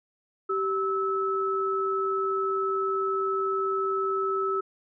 sine tone pair together, 387.4 / 1303 Hz, G4 / E6, -20 / -20 cents, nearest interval octave + major sixth, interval 2100 cents, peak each -27 dBFS, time 0.49-4.61 s, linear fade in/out 10 ms, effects none

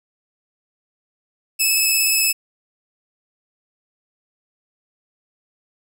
10% pulse tone with vibrato, 2600 Hz, E7, 24 cents flat, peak -7 dBFS, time 1.59-2.33 s, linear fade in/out 20 ms, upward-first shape sine, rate 17 Hz, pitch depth 15 cents each way, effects none

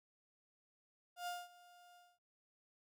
35% pulse tone with ADSR envelope, 707 Hz, F5, 21 cents sharp, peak -38 dBFS, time 1.16-2.19 s, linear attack 110 ms, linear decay 210 ms, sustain -21 dB, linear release 230 ms, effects none

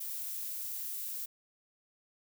violet noise, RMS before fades -39 dBFS, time 0-1.26 s, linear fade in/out 10 ms, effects none

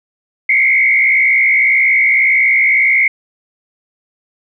sine tone with frequency modulation, 2156 Hz, C#7, 49 cents flat, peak -8 dBFS, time 0.49-3.08 s, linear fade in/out 5 ms, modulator 61.8 Hz, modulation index 1.7, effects none

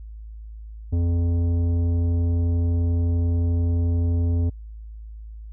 sine tone with tanh clipping, 85.5 Hz, F2, 36 cents flat, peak -20 dBFS, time 0.92-4.5 s, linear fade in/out 10 ms, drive 11 dB, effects added 54 Hz sine -35 dBFS peak until 5.52 s

